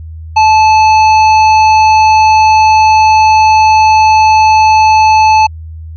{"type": "tone with tanh clipping", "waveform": "sine", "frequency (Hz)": 870, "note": "A5", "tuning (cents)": -20, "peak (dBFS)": -5, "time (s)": [0.36, 5.47], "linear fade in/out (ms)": 10, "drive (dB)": 13, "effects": ["added 80 Hz sine -23 dBFS peak until 5.96 s", "resampled to 16000 Hz"]}